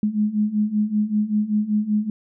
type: beating tone pair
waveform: sine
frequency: 208 / 213.2 Hz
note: G#3 / G#3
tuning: +3 / +46 cents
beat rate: 5.2 Hz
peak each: -23 / -20 dBFS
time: 0.03-2.1 s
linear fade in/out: 2 ms
effects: none